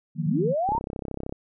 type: chord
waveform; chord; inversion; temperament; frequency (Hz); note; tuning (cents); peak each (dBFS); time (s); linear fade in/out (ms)
sine; Eb suspended second; none; just; 155.56 / 175.01 / 233.3; Eb3 / F3 / Bb3; 0 / +4 / +2; -27 / -29 / -33; 0.15-0.55; 50
type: linear sweep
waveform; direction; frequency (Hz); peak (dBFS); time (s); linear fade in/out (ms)
sine; up; 134.4 to 957; -22; 0.26-0.79; 10
type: click train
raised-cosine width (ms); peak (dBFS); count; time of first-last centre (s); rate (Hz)
2; -19; 22; 0.69-1.324; 33.1
effects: none